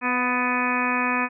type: harmonic tone with a mistuned harmonic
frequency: 249.1 Hz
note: B3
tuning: 15 cents sharp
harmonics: 1 / 2 / 3 / 4 / 5 / 6 / 7 / 8 / 9 / 10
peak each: -27 / -34 / -33 / -27 / -29 / -35 / -28 / -38 / -32 / -28 dBFS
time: 0.01-1.29 s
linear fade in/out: 50 ms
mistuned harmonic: 3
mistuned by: -31 cents
effects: none